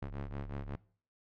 sawtooth ring-modulated tone, 70.5 Hz, C#2, 30 cents sharp, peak -32 dBFS, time 0.02-0.76 s, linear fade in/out 5 ms, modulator 32.5 Hz, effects noise-tail reverb RT60 0.5 s tail -22 dB re dry + low-pass 2000 Hz 12 dB/octave

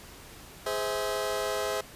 sawtooth chord, Ab augmented, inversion none, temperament just, 415.3 / 519.1 / 648.9 Hz, Ab4 / C5 / E5, 0 / -14 / -27 cents, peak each -29 dBFS, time 0.66-1.81 s, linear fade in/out 5 ms, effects pink hiss -48 dBFS RMS until 1.95 s + resampled to 32000 Hz

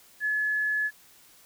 sine tone, 1709 Hz, G#6, 49 cents sharp, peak -24 dBFS, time 0.2-0.91 s, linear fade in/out 50 ms, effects white hiss -56 dBFS RMS until 1.45 s

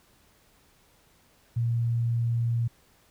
sine tone, 117.2 Hz, A#2, 10 cents sharp, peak -23 dBFS, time 1.56-2.68 s, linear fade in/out 10 ms, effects pink hiss -62 dBFS RMS until 3.1 s

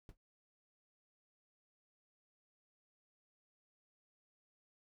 brown noise with exponential decay, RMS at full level -45 dBFS, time 0.09-0.17 s, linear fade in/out 1 ms, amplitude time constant 16 ms, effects none

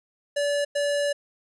square tone bursts at uneven times, 576 Hz, D5, 34 cents flat, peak -23 dBFS, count 2, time 0.36-0.65 / 0.75-1.13 s, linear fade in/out 10 ms, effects resampled to 24000 Hz

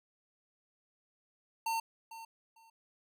square tone with echo, 906 Hz, A#5, 50 cents flat, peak -32 dBFS, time 1.66-1.8 s, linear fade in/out 5 ms, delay 450 ms, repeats 2, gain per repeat -14 dB, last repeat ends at 2.7 s, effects none

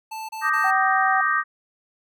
square tone bursts, 880 Hz, A5, in tune, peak -31 dBFS, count 3, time 0.11-0.71 s, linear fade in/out 10 ms, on 180 ms, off 30 ms
sine chord, Eb major seventh, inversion third, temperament equal, 1174.7 / 1244.5 / 1568 / 1864.7 Hz, D6 / Eb6 / G6 / Bb6, 0 / 0 / 0 / 0 cents, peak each -24 dBFS, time 0.41-1.44 s, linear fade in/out 50 ms
sine tone, 765 Hz, G5, 42 cents flat, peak -21 dBFS, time 0.64-1.21 s, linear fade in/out 5 ms
effects none

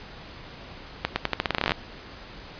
accelerating click train, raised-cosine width 0.3 ms, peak -6 dBFS, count 16, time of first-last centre 1.05-1.719 s, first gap 110 ms, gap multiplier 0.85, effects pink hiss -43 dBFS RMS until 2.59 s + resampled to 11025 Hz

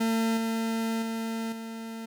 40% pulse tone with level steps, 225.7 Hz, A3, 44 cents sharp, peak -23 / -26 / -29 / -35 dBFS, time 0-2.06 s, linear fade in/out 10 ms, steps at 0.37 / 1.02 / 1.52 s, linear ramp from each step 5 ms, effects none

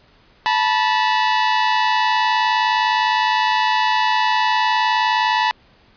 sawtooth tone pair together, 875 / 974.6 Hz, A5 / B5, -10 / -23 cents, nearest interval major second, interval 187 cents, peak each -14 dBFS, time 0.46-5.51 s, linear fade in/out 0 ms, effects pink hiss -53 dBFS RMS until 5.96 s + resampled to 11025 Hz

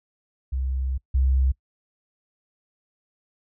sine tone pair in turn, 65.41 / 65.72 Hz, C2 / C2, 0 / +8 cents, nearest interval unison, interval 8 cents, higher second, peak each -23 / -17 dBFS, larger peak second, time 0.52-0.98 / 1.14-1.52 s, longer first, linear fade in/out 10 ms, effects noise-tail reverb RT60 0.1 s tail -23 dB re dry

